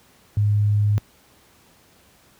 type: tone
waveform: sine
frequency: 103.83 Hz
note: G#2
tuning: in tune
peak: -15 dBFS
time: 0.37-0.98 s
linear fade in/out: 0 ms
effects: pink hiss -55 dBFS RMS until 2.39 s + high-pass 60 Hz 12 dB/octave